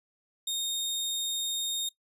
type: tone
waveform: sawtooth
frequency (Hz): 3693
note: A#7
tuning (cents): -17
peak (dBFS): -26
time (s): 0.47-1.89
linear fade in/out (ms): 5
effects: noise-tail reverb RT60 0.1 s tail -20 dB re dry + resampled to 32000 Hz